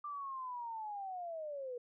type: linear sweep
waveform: sine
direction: down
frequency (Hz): 1188 to 477.2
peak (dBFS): -40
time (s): 0.04-1.78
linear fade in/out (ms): 5
effects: none